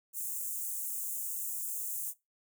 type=high-pass noise; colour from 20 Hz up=white; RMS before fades=-37 dBFS; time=0.13-2.14 s; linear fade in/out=50 ms; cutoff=6900 Hz; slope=48 dB/octave; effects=noise-tail reverb RT60 0.2 s tail -19 dB re dry